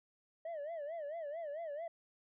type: tone with vibrato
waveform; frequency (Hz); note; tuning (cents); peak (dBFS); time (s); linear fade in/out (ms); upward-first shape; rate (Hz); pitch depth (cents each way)
sine; 622.3; D#5; 0; -37; 0.45-1.88; 5; sine; 4.5; 160
effects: tanh soft clip ceiling -39 dBFS